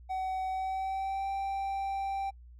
triangle tone with pitch glide, 755 to 783 Hz, F#5 to G5, +35 to -2 cents, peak -29 dBFS, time 0.09-2.31 s, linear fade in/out 20 ms, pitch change +63 cents, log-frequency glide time 0.48-1.3 s, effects noise-tail reverb RT60 0.1 s tail -25 dB re dry + added 60 Hz sine -49 dBFS peak until 2.59 s

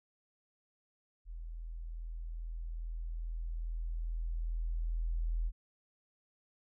sine tone with level ramp, 41.2 Hz, E1, in tune, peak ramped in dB -41 to -30 dBFS, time 1.25-5.52 s, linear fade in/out 50 ms, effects none

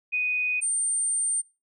sine tone pair in turn, 2489 / 8870 Hz, D#7 / C#9, 0 / 0 cents, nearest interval octave + minor seventh, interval 2200 cents, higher second, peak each -23 dBFS, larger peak neither, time 0.12-0.61 / 0.61-1.42 s, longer second, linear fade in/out 20 ms, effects noise-tail reverb RT60 0.3 s tail -24 dB re dry

